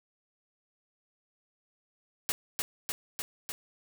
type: noise with echo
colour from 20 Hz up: white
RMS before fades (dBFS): -30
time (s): 2.29-2.32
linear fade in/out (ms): 0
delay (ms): 300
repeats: 4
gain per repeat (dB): -2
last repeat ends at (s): 3.52
effects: none